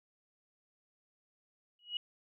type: tone with exponential growth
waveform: sine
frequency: 2907 Hz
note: F#7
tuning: 31 cents flat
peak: -30 dBFS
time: 1.79-1.97 s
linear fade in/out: 2 ms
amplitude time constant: 37 ms
effects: none